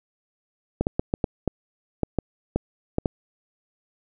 clicks, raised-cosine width 2 ms, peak -8 dBFS, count 11, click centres 0.81 / 0.869 / 0.995 / 1.139 / 1.242 / 1.477 / 2.033 / 2.187 / 2.56 / 2.984 / 3.058 s, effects none

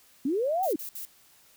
sine linear two-way sweep, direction up then down, 246.8 to 787 to 258.8 Hz, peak -24 dBFS, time 0.25-0.76 s, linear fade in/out 5 ms, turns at 0.64 s
violet noise bursts, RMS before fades -38 dBFS, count 3, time 0.63-1.052 s, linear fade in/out 2 ms, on 100 ms, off 61 ms
effects white hiss -59 dBFS RMS until 1.56 s

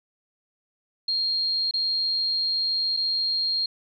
sine tone with dropouts, 4227 Hz, C8, 17 cents sharp, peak -22 dBFS, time 1.08-3.66 s, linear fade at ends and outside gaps 5 ms, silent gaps 1.711-1.737 / 2.967-2.971 s, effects none

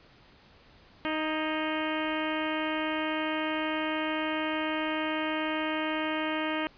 harmonic tone with a mistuned harmonic, 311.1 Hz, D#4, in tune, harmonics 1 / 2 / 3 / 4 / 5 / 6 / 7 / 8 / 9 / 10, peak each -32 / -35 / -37 / -38 / -39 / -40 / -40 / -41 / -42 / -42 dBFS, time 1.05-6.67 s, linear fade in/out 0 ms, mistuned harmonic 5, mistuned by +37 cents, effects pink hiss -57 dBFS RMS until 6.77 s + resampled to 11025 Hz

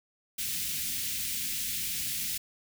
white band-stop noise, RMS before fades -33 dBFS, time 0.38-2.38 s, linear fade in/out 10 ms, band 250 to 2100 Hz, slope 24 dB/octave, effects none

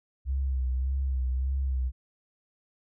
sine tone with vibrato, 65.41 Hz, C2, in tune, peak -25 dBFS, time 0.25-1.92 s, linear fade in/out 50 ms, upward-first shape sine, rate 1.7 Hz, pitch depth 56 cents each way, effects none

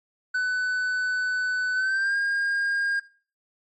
triangle tone with pitch glide, 1500 to 1617 Hz, F#6 to G#6, +23 to -47 cents, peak -20 dBFS, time 0.34-3 s, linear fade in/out 10 ms, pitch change +130 cents, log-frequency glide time 1.73-2.16 s, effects noise-tail reverb RT60 0.4 s tail -19 dB re dry + MP3 32 kbps

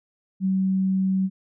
sine tone, 190 Hz, F#3, 46 cents sharp, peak -19 dBFS, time 0.4-1.3 s, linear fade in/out 50 ms, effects none

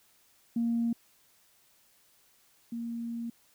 sine tone pair in turn, 233.1 / 233.1 Hz, A#3 / A#3, 0 / 0 cents, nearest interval unison, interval 0 cents, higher neither, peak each -25 / -33 dBFS, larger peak first, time 0.56-0.93 / 2.72-3.3 s, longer second, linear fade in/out 5 ms, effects tanh soft clip ceiling -21 dBFS + white hiss -65 dBFS RMS until 3.54 s

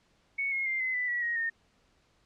sine tone with pitch steps, 2217 / 2158 / 2100 / 2044 / 1988.9 / 1935.6 / 1883.8 / 1833.3 Hz, C#7 / C#7 / C7 / C7 / B6 / B6 / A#6 / A#6, 0 / -47 / +6 / -41 / +12 / -35 / +18 / -29 cents, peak -28 dBFS, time 0.38-1.5 s, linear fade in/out 10 ms, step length 140 ms, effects pink hiss -68 dBFS RMS until 2.25 s + low-pass 6000 Hz 12 dB/octave

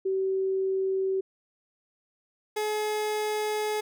sine / 30% pulse tone pair in turn, 382.5 / 425 Hz, G4 / G#4, -42 / +40 cents, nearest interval major second, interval 182 cents, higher second, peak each -24 dBFS, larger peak neither, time 0.05-1.21 / 2.56-3.81 s, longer second, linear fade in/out 10 ms, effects none

